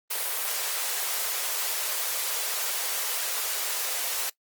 white high-pass noise, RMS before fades -29 dBFS, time 0.1-4.3 s, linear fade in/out 10 ms, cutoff 410 Hz, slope 48 dB/octave, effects noise-tail reverb RT60 0.1 s tail -20 dB re dry + Opus 32 kbps

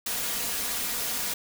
white noise with comb filter, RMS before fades -30 dBFS, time 0.06-1.34 s, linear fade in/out 5 ms, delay 4.2 ms, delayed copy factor +0.5, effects none

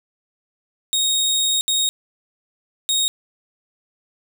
25% pulse tone bursts at uneven times, 3744 Hz, A#7, 7 cents sharp, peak -13 dBFS, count 3, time 0.93-1.61 / 1.68-1.89 / 2.89-3.08 s, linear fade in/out 0 ms, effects none

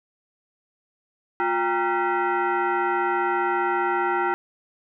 sine tone with frequency modulation, 220 Hz, A3, in tune, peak -20 dBFS, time 1.4-4.34 s, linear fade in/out 0 ms, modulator 575 Hz, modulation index 2.5, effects none

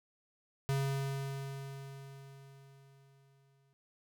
square tone with exponential decay, 137.1 Hz, C#3, 19 cents flat, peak -30 dBFS, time 0.69-3.73 s, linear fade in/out 0 ms, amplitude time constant 660 ms, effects none

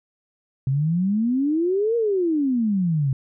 sine exponential two-way sweep, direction up then down, 129.2 to 476 to 129.2 Hz, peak -18 dBFS, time 0.67-3.13 s, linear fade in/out 2 ms, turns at 1.96 s, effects none

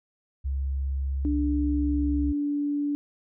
sine tone, 68 Hz, C#2, 33 cents flat, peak -25 dBFS, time 0.44-2.33 s, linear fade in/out 20 ms
sine tone with pitch glide, 294.1 to 289.5 Hz, D4 to D4, +3 to -25 cents, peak -24 dBFS, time 1.25-2.95 s, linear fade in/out 0 ms, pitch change -28 cents, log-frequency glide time 1.66-2.46 s
effects none

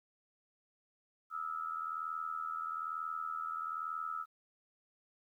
sine tone with amplitude modulation, 1300 Hz, E6, 24 cents flat, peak -33 dBFS, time 1.3-4.26 s, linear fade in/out 50 ms, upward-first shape sine, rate 81.1 Hz, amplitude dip 80%, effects 12-bit

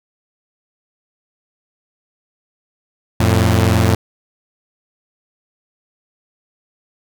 sawtooth tone pair together, 89 / 112.13 Hz, F2 / A2, +33 / +33 cents, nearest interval major third, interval 400 cents, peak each -10 dBFS, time 3.2-3.95 s, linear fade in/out 5 ms, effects none

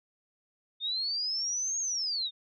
sine linear two-way sweep, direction up then down, 3604 to 6610 to 3604 Hz, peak -29 dBFS, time 0.8-2.31 s, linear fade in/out 50 ms, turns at 1.79 s, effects none

